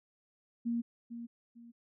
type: tone with echo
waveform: sine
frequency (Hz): 234.8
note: A#3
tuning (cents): +13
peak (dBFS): -30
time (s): 0.65-0.82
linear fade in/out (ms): 20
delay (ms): 450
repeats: 2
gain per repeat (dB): -10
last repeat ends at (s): 1.72
effects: none